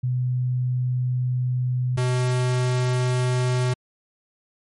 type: tone pair in turn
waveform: sine / square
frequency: 125.7 / 125.7 Hz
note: B2 / B2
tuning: +31 / +31 cents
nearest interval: unison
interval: 0 cents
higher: neither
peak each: -20 dBFS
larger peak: neither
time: 0.03-1.97 / 1.97-3.74 s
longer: first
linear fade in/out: 10 ms
effects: MP3 48 kbps